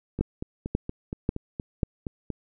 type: two click trains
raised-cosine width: 3 ms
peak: -10 / -18 dBFS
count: 4 / 10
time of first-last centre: 0.21-1.832 / 0.19-2.303 s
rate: 1.85 / 4.26 Hz
effects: none